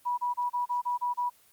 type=tone bursts; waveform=sine; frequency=975 Hz; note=B5; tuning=23 cents flat; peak=-26 dBFS; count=8; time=0.05-1.3 s; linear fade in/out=20 ms; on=130 ms; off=30 ms; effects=white hiss -61 dBFS RMS until 1.52 s + Opus 24 kbps